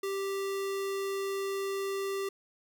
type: tone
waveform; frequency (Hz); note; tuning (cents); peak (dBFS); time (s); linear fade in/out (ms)
square; 392; G4; 0; -32; 0.03-2.29; 5
effects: none